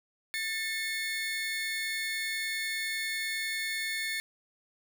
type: tone pair together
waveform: 30% pulse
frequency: 1781.9 / 2179 Hz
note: A6 / C#7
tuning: +21 / -30 cents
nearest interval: minor third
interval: 349 cents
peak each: -32 / -31 dBFS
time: 0.34-4.2 s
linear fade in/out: 0 ms
effects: none